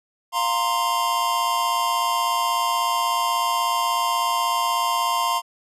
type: chord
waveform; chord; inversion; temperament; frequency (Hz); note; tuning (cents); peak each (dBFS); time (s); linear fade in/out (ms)
square; F suspended fourth; none; just; 698.5 / 931.3 / 1047.7; F5 / Bb5 / C6; 0 / -2 / +2; -29 / -25 / -23; 0.32-5.42; 50
effects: resampled to 32000 Hz